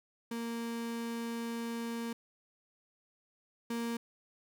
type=tone pair in turn; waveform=35% pulse; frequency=232.1 / 233.1 Hz; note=A#3 / A#3; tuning=-7 / 0 cents; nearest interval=unison; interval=7 cents; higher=second; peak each=-34 / -32 dBFS; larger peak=second; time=0.31-2.13 / 3.7-3.97 s; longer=first; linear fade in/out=5 ms; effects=none